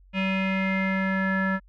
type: tone with low-pass filter sweep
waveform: square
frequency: 191 Hz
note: G3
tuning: 45 cents flat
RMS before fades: -25 dBFS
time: 0.13-1.6 s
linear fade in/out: 50 ms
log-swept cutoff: 2600 to 1600 Hz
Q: 6.7
effects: added 46 Hz sine -51 dBFS peak until 1.68 s